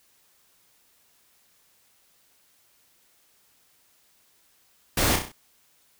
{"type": "noise with echo", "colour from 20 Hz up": "pink", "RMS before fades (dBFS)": -23, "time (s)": [4.97, 5.16], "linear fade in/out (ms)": 5, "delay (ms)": 32, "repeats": 5, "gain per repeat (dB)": -5, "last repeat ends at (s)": 5.32, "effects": ["white hiss -63 dBFS RMS until 5.99 s"]}